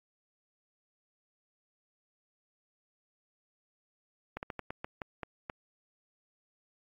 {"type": "slowing click train", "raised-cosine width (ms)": 0.5, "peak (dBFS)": -22, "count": 9, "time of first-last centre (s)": [4.37, 5.498], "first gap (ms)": 59, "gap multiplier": 1.24, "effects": ["AAC 32 kbps"]}